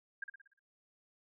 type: tone with echo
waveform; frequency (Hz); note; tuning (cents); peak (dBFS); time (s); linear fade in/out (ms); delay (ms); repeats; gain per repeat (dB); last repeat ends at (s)
sine; 1609; G6; +45; -36; 0.22-0.24; 5; 59; 6; -6; 0.594
effects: none